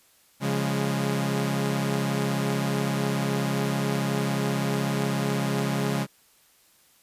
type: chord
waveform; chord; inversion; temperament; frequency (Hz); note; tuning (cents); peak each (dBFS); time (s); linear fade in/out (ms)
sawtooth; Db major; none; equal with one note detuned; 138.59 / 174.61 / 206.1; Db3 / F3 / Ab3; 0 / 0 / -13; -23 / -28 / -24; 0.4-6.07; 50
effects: white hiss -60 dBFS RMS until 7.02 s + resampled to 32000 Hz